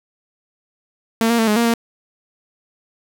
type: tone with pitch steps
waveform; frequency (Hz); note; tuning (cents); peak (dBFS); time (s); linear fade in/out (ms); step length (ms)
sawtooth; 226.6 / 234.1 / 224.1 / 210.8 / 234.4 / 231.8; A#3 / A#3 / A3 / G#3 / A#3 / A#3; -49 / +8 / +32 / +26 / +10 / -10; -10; 1.21-1.738; 0; 88
effects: none